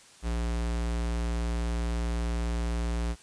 square tone, 58.1 Hz, A#1, 5 cents flat, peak -28 dBFS, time 0.22-3.16 s, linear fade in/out 50 ms, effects white hiss -54 dBFS RMS until 3.22 s + resampled to 22050 Hz

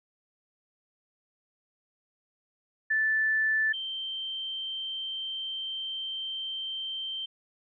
sine tone pair in turn, 1756 / 3129 Hz, A6 / G7, -4 / -4 cents, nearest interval minor seventh, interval 1000 cents, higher second, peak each -23 / -32 dBFS, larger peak first, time 2.9-3.73 / 3.73-7.26 s, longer second, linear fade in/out 10 ms, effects none

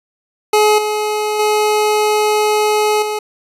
25% pulse tone with level steps, 424 Hz, G#4, 36 cents sharp, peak -5 / -12 / -8 / -14 dBFS, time 0.53-3.19 s, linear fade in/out 5 ms, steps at 0.78 / 1.39 / 3.02 s, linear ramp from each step 5 ms, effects resampled to 32000 Hz

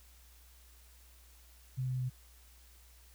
sine tone with pitch steps, 129.1 / 128.13 / 127.18 Hz, C3 / C3 / C3, -23 / -36 / -49 cents, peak -32 dBFS, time 1.77-2.1 s, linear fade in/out 20 ms, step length 110 ms, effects added 60 Hz sine -58 dBFS peak until 3.14 s + white hiss -63 dBFS RMS until 3.14 s

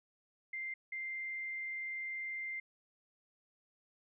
sine tone bursts at uneven times, 2093 Hz, C7, in tune, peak -38 dBFS, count 2, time 0.53-0.74 / 0.92-2.6 s, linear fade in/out 5 ms, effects none

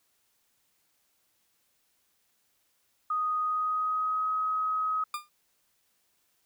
sine tone with pitch glide, 1244.5 to 1267.7 Hz, D#6 to D#6, 0 to +32 cents, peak -26 dBFS, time 3.1-5.04 s, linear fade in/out 5 ms, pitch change +32 cents, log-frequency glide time 3.41-4.28 s
40% pulse tone with exponential decay, 1204 Hz, D6, 43 cents sharp, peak -27 dBFS, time 5.14-5.29 s, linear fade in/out 2 ms, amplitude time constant 31 ms
effects white hiss -72 dBFS RMS until 6.45 s

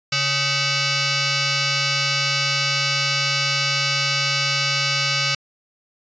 sine tone with frequency modulation, 1256 Hz, D#6, 16 cents sharp, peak -18 dBFS, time 0.12-5.35 s, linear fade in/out 5 ms, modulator 698 Hz, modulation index 6.6, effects resampled to 16000 Hz

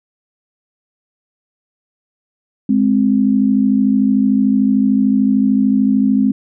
sine tone pair together, 208.7 / 262.1 Hz, G#3 / C4, +9 / +3 cents, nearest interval major third, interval 394 cents, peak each -13 dBFS, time 2.69-6.32 s, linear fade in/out 5 ms, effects none

